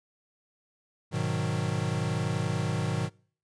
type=chord; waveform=square; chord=G# minor seventh; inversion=none; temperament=equal with one note detuned; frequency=103.83 / 124.62 / 155.56 / 185 Hz; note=G#2 / B2 / D#3 / F#3; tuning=0 / +16 / 0 / 0 cents; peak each=-34 / -33 / -32 / -36 dBFS; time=1.11-3.1 s; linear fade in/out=50 ms; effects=noise-tail reverb RT60 0.5 s tail -26 dB re dry + resampled to 22050 Hz